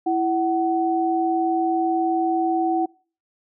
sine tone pair together, 331.6 / 750 Hz, E4 / F#5, +10 / +23 cents, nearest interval octave + major second, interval 1413 cents, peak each -21 dBFS, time 0.06-2.86 s, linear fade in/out 10 ms, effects noise-tail reverb RT60 0.4 s tail -25 dB re dry

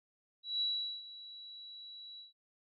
sine tone with ADSR envelope, 3916 Hz, B7, 15 cents flat, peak -30 dBFS, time 0.43-2.33 s, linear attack 180 ms, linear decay 410 ms, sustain -17 dB, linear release 140 ms, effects none

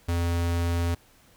square tone, 85.5 Hz, F2, 36 cents flat, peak -24 dBFS, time 0.08-0.95 s, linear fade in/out 10 ms, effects pink hiss -58 dBFS RMS until 1.36 s

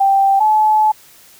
sine tone pair in turn, 784 / 860.1 Hz, G5 / A5, 0 / -40 cents, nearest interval major second, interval 160 cents, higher second, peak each -9 dBFS, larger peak neither, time 0-0.4 / 0.4-0.92 s, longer second, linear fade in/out 10 ms, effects white hiss -45 dBFS RMS until 1.39 s

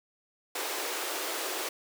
pink high-pass noise, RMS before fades -34 dBFS, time 0.55-1.69 s, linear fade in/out 5 ms, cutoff 330 Hz, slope 48 dB/octave, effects none

